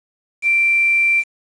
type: tone with quantisation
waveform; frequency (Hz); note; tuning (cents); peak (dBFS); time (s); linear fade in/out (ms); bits
sine; 2353; D7; +3; -12; 0.42-1.24; 50; 6
effects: resampled to 22050 Hz

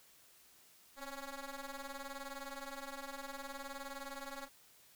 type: ring-modulated tone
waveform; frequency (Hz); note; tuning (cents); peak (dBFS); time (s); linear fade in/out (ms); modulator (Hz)
10% pulse; 276.3; C#4; -6; -33; 0.96-4.49; 50; 286
effects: white hiss -64 dBFS RMS until 4.95 s

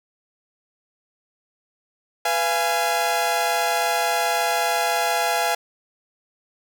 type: chord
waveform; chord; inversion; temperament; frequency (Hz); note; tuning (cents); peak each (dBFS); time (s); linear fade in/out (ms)
sawtooth; F diminished; second; equal with one note detuned; 493.9 / 684.9 / 830.6; Cb5 / F5 / Ab5; 0 / -34 / 0; -25 / -19 / -19; 2.25-5.55; 5
effects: none

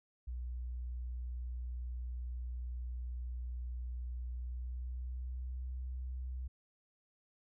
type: tone with pitch glide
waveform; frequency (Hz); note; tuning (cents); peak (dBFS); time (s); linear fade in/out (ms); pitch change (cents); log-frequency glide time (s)
sine; 61.1 to 63.4; B1 to B1; -18 to +46; -38; 0.27-6.48; 10; +64; 4.31-5.71
effects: none

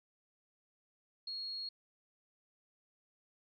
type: tone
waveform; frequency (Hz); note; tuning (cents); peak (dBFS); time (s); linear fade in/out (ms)
sine; 4300; C8; +47; -39; 1.27-1.69; 5
effects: none

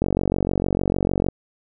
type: click train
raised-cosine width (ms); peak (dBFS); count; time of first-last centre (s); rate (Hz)
2; -7; 60; 0.02-1.286; 46.6
effects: none

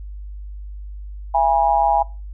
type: tone with amplitude modulation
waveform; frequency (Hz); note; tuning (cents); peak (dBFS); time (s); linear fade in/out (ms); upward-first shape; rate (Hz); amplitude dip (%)
sine; 820; G#5; -22; -9; 1.34-2.03; 10; sine; 146; 100
effects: noise-tail reverb RT60 0.3 s tail -22 dB re dry + added 50 Hz sine -30 dBFS peak until 2.33 s

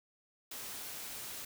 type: noise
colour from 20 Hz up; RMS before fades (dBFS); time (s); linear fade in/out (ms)
white; -44; 0.51-1.45; 5
effects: none

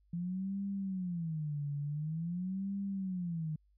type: tone with vibrato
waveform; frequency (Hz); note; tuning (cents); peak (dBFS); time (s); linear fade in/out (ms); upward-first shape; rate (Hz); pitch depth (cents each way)
sine; 168.8; E3; +41; -34; 0.13-3.56; 5; sine; 0.47; 280
effects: added 50 Hz sine -66 dBFS peak until 3.77 s

